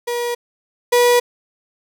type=tone pair in turn; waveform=35% pulse; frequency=479.5 / 485.4 Hz; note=A#4 / B4; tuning=+49 / -30 cents; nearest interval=unison; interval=21 cents; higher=second; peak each=-18 / -9 dBFS; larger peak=second; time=0.07-0.35 / 0.92-1.2 s; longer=neither; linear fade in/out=10 ms; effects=none